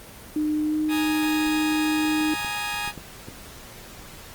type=tone with pitch glide; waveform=sine; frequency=304 to 307.9 Hz; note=D#4 to D#4; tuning=-40 to -18 cents; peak=-21 dBFS; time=0.36-2.34 s; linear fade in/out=2 ms; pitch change=+22 cents; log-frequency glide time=0.61-0.78 s
type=chord; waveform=15% pulse; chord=Ab suspended second; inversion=none; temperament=just; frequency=830.6 / 934.4 / 1245.9 Hz; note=Ab5 / Bb5 / Eb6; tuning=0 / +4 / +2 cents; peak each=-23 / -28 / -28 dBFS; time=0.88-2.93 s; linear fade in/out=50 ms
type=clicks; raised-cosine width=3 ms; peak=-25 dBFS; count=5; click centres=2.209 / 2.447 / 2.877 / 2.977 / 3.286 s
effects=pink hiss -43 dBFS RMS until 4.34 s + Opus 24 kbps